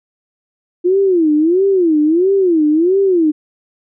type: tone with vibrato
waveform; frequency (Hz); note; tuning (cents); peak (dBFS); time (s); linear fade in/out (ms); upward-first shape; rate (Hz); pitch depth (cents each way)
sine; 343.9; F4; -27; -9; 0.84-3.32; 20; sine; 1.5; 240
effects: none